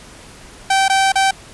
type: tone with dropouts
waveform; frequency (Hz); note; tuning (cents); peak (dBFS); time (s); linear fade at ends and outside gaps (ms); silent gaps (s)
sawtooth; 775; G5; -20; -8; 0.7-1.31; 5; 0.882-0.897 / 1.121-1.155
effects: pink hiss -40 dBFS RMS until 1.53 s + resampled to 24000 Hz